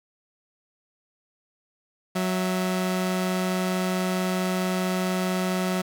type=tone pair together; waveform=sawtooth; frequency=184.5 / 658 Hz; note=F#3 / E5; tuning=-5 / -3 cents; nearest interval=octave + minor seventh; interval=2202 cents; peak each=-20 / -28 dBFS; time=2.15-5.82 s; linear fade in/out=10 ms; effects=none